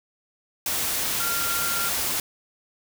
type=tone in noise; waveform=sine; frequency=1387 Hz; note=F6; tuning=12 cents flat; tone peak=-29 dBFS; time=1.2-1.89 s; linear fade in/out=2 ms; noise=white; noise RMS=-26 dBFS; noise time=0.66-2.2 s; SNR=-6 dB; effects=none